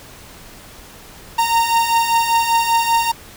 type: beating tone pair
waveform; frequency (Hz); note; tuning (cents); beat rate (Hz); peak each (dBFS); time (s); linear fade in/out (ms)
45% pulse; 919 / 924.1; A#5 / A#5; -25 / -15; 5.1; -20 / -15; 1.38-3.12; 10
effects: pink hiss -40 dBFS RMS until 3.36 s